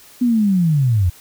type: linear sweep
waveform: sine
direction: down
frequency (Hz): 251.6 to 82.41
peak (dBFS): -12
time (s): 0.21-1.1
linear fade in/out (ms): 10
effects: white hiss -45 dBFS RMS until 1.2 s